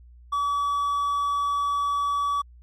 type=tone; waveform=triangle; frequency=1143 Hz; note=D6; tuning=47 cents flat; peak=-20 dBFS; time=0.32-2.42 s; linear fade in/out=10 ms; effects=added 60 Hz sine -46 dBFS peak until 2.62 s + MP3 64 kbps